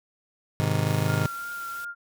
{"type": "chord", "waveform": "40% pulse", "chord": "Ab major", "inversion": "none", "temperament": "just", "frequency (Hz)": [103.83, 129.78, 155.74], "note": ["Ab2", "C3", "Eb3"], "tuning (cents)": [0, -14, 2], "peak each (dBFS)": -26, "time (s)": [0.6, 1.26], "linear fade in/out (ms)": 0}
{"type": "noise", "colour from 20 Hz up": "white", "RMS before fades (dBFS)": -45, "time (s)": [0.87, 1.85], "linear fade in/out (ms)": 5}
{"type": "tone with vibrato", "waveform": "sine", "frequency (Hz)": 1391, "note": "F6", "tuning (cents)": -7, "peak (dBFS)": -32, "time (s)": [1.06, 1.95], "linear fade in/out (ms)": 50, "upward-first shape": "triangle", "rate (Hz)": 2.8, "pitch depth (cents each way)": 25}
{"effects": []}